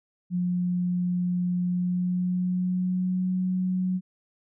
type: tone with pitch glide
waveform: sine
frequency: 178.5 to 184.26 Hz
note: F3 to F#3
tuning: +38 to -7 cents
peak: -23 dBFS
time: 0.3-4.01 s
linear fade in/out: 50 ms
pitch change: +55 cents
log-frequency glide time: 1.66-3.31 s
effects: none